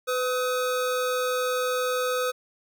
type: tone pair together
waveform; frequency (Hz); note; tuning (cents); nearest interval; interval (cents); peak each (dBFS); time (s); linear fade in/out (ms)
square; 502.4 / 1270; B4 / D#6; +30 / +35; octave + major third; 1605; -26 / -30; 0.07-2.32; 20
effects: none